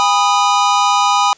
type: chord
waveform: square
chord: G# minor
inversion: none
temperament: equal with one note detuned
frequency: 812.6 / 987.8 / 1244.5 Hz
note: G#5 / B5 / D#6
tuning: -38 / 0 / 0 cents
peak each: -16 dBFS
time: 0-1.33 s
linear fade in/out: 0 ms
effects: white hiss -47 dBFS RMS until 1.37 s + resampled to 16000 Hz